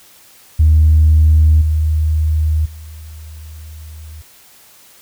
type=tone with level steps; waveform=sine; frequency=77.78 Hz; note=D#2; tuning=in tune; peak=-5 / -11 / -30 dBFS; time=0.59-4.22 s; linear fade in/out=10 ms; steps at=1.61 / 2.65 s; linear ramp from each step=10 ms; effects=tanh soft clip ceiling -2 dBFS + white hiss -45 dBFS RMS until 5.01 s